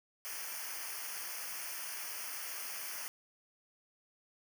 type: noise with comb filter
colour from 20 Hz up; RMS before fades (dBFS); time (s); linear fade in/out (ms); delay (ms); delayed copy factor
white; -42; 0.25-3.08; 0; 0.26; -1
effects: none